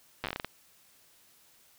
slowing click train, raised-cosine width 0.3 ms, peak -17 dBFS, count 10, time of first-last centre 0.24-0.446 s, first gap 8 ms, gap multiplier 1.25, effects white hiss -62 dBFS RMS until 1.78 s

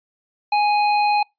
square tone, 831 Hz, G#5, 1 cent sharp, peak -16 dBFS, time 0.52-1.23 s, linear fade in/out 5 ms, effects noise-tail reverb RT60 0.2 s tail -26 dB re dry + resampled to 11025 Hz

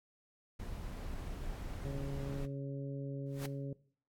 brown noise, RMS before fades -42 dBFS, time 0.59-2.46 s, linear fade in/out 10 ms
harmonic tone, 138.59 Hz, C#3, in tune, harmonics 1 / 2 / 3 / 4, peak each -39 / -45 / -48 / -49 dBFS, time 1.85-3.73 s, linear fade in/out 0 ms
pink noise with exponential growth, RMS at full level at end -40 dBFS, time 3.26-3.46 s, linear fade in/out 2 ms, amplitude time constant 43 ms
effects noise-tail reverb RT60 0.5 s tail -19 dB re dry + AAC 64 kbps

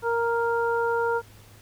harmonic tone, 466.2 Hz, A#4, in tune, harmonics 1 / 2 / 3, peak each -24 / -27 / -29 dBFS, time 0.02-1.22 s, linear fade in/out 50 ms, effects added 104 Hz sine -50 dBFS peak until 1.61 s + pink hiss -53 dBFS RMS until 1.61 s

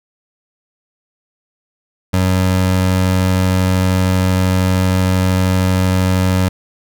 25% pulse tone, 92.9 Hz, F#2, 7 cents sharp, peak -8 dBFS, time 2.13-6.49 s, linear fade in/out 10 ms, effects none

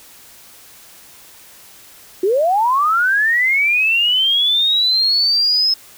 sine linear sweep, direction up, 352.7 to 5200 Hz, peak -12 dBFS, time 2.23-5.74 s, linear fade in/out 5 ms, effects white hiss -43 dBFS RMS until 5.97 s

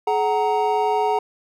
triangle tone cluster, 424.7 / 748 / 930 Hz, G#4 / F#5 / A#5, +39 / +19 / -4 cents, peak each -20 dBFS, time 0.07-1.19 s, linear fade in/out 5 ms, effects none

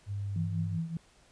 sine tone with vibrato, 100.1 Hz, G2, 37 cents sharp, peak -32 dBFS, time 0.06-0.8 s, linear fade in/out 50 ms, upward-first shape sine, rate 2.3 Hz, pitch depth 10 cents each way
sine tone with tremolo, 164.81 Hz, E3, in tune, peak -28 dBFS, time 0.36-0.97 s, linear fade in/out 2 ms, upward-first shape triangle, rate 5.2 Hz, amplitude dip 80%
effects pink hiss -62 dBFS RMS until 1.31 s + resampled to 22050 Hz

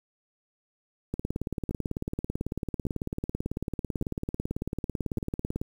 two click trains, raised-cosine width 3 ms, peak -19 / -17 dBFS, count 4 / 82, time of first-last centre 1.71-5.182 / 1.14-5.615 s, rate 0.864 / 18.1 Hz, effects 8-bit

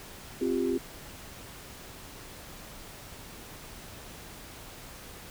sine chord, C suspended fourth, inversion none, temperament equal with one note detuned, 261.6 / 349.2 / 394.7 Hz, C4 / F4 / G4, 0 / 0 / +12 cents, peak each -30 dBFS, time 0.41-0.78 s, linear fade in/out 5 ms, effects pink hiss -46 dBFS RMS until 5.3 s

